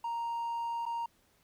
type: tone with dropouts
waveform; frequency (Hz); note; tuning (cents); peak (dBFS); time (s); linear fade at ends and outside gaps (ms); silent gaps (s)
triangle; 932.3; A#5; 0; -30; 0.04-1.06; 5; 0.855-0.862
effects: tanh soft clip ceiling -26 dBFS + pink hiss -69 dBFS RMS until 1.43 s